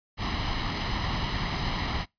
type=noise with comb filter; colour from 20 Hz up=pink; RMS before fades=-29 dBFS; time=0.17-2.06 s; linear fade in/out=50 ms; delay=0.99 ms; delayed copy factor=+0.55; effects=noise-tail reverb RT60 0.2 s tail -25 dB re dry + resampled to 11025 Hz